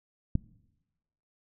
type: click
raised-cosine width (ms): 5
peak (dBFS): -13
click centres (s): 0.354
effects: noise-tail reverb RT60 1.0 s tail -22 dB re dry